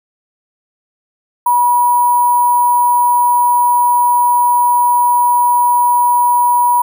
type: tone with sample-and-hold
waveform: sine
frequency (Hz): 970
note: B5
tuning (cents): -31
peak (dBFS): -8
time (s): 1.46-6.82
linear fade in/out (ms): 5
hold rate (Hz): 11025
effects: none

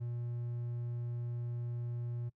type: tone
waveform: triangle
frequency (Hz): 119.7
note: A#2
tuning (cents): +46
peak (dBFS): -34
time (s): 0-2.3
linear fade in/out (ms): 20
effects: noise-tail reverb RT60 0.1 s tail -21 dB re dry

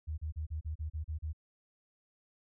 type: tone bursts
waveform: sine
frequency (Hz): 77.78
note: D#2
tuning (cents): 0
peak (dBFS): -34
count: 9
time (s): 0.07-1.332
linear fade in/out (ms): 20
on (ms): 110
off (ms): 34
effects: none

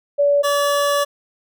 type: tone pair in turn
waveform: sine / 25% pulse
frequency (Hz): 573 / 573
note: D5 / D5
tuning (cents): -43 / -43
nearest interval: unison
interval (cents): 0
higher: neither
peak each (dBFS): -12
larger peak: neither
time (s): 0.18-0.43 / 0.43-1.05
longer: second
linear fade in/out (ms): 20
effects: none

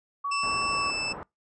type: tone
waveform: sine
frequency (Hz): 1130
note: C#6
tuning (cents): +33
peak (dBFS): -27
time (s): 0.24-0.91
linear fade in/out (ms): 10
type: tone with pitch glide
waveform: 25% pulse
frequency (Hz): 2657 to 2637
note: E7 to E7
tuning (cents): +13 to 0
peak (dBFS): -25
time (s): 0.31-1.13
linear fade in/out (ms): 10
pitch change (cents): -13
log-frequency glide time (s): 0.68-0.87
type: low-pass noise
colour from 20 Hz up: white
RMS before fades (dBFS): -39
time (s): 0.43-1.23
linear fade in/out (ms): 0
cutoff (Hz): 1200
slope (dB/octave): 24
effects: noise-tail reverb RT60 0.2 s tail -25 dB re dry + resampled to 22050 Hz

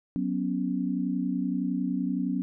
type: chord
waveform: sine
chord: F# suspended fourth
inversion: none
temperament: just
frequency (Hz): 185 / 246.7 / 277.5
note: F#3 / B3 / C#4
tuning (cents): 0 / -2 / +2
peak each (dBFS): -30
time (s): 0.16-2.42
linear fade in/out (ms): 0
effects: none

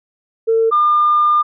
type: tone pair in turn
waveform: sine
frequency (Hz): 451 / 1204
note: A4 / D6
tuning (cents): +43 / +43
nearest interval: octave + perfect fourth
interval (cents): 1700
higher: second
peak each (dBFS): -10 / -9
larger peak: second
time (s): 0.47-0.71 / 0.71-1.43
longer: second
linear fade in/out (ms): 20
effects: tanh soft clip ceiling -5 dBFS

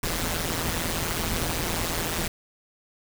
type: noise with amplitude modulation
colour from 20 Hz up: pink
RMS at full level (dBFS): -24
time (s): 0.03-2.28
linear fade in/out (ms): 5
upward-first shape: sine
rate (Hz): 166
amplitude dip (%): 85
effects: none

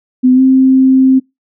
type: tone with pitch glide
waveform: sine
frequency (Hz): 254.4 to 262.6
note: C4 to C4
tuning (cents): -48 to +6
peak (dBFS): -4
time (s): 0.23-1.2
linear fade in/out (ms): 20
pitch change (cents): +54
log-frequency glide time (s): 0.34-0.41
effects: noise-tail reverb RT60 0.2 s tail -24 dB re dry

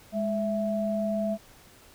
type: tone pair together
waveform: sine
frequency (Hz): 207.7 / 660.6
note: G#3 / E5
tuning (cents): 0 / +4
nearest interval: octave + minor sixth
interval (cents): 2004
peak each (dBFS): -28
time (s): 0.12-1.38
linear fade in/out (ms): 50
effects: pink hiss -54 dBFS RMS until 1.94 s

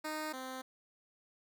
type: tone pair in turn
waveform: 10% pulse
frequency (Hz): 308.8 / 259.7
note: D#4 / C4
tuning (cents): -13 / -13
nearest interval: minor third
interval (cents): 300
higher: first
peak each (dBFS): -29 / -33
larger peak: first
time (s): 0.04-0.33 / 0.33-0.62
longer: neither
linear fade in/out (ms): 10
effects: none

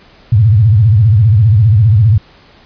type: tone with vibrato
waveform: sine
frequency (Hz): 107.6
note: A2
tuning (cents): -38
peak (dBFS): -4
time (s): 0.32-2.18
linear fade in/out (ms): 5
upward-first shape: sine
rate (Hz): 15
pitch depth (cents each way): 210
effects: pink hiss -43 dBFS RMS until 2.65 s + resampled to 11025 Hz

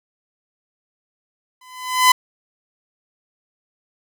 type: tone with exponential growth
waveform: sawtooth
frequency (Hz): 1012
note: B5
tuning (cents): +42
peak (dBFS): -3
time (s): 1.61-2.12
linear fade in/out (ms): 5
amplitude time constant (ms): 110
effects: none

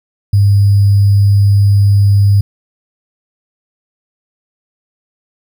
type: tone with sample-and-hold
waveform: sine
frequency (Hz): 100.4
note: G2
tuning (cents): +42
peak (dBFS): -5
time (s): 0.33-2.41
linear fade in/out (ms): 5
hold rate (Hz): 4900
effects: none

